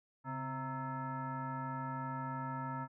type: tone with frequency modulation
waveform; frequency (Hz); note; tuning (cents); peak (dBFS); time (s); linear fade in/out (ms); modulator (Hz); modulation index
sine; 531; C5; +25; -37; 0.24-2.88; 50; 395; 2.2
effects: none